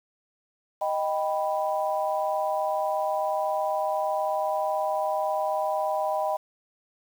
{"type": "chord", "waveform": "sine", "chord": "Eb augmented", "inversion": "none", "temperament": "equal", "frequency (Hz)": [622.3, 784, 987.8], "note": ["Eb5", "G5", "B5"], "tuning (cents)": [0, 0, 0], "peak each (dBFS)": [-27, -28, -31], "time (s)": [0.81, 6.37], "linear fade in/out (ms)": 10, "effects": ["8-bit"]}